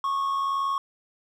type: tone pair together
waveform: triangle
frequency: 1099 / 1180.3 Hz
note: C#6 / D6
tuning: -15 / +8 cents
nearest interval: minor second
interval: 123 cents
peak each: -22 / -34 dBFS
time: 0.04-0.78 s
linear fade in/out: 2 ms
effects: none